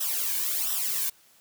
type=noise with flanger; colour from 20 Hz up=blue; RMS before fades=-28 dBFS; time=0-1.1 s; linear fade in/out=10 ms; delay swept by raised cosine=0.44 to 1.54 ms; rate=1.4 Hz; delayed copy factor=-0.75; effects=white hiss -59 dBFS RMS until 1.4 s + high-pass 60 Hz 12 dB/octave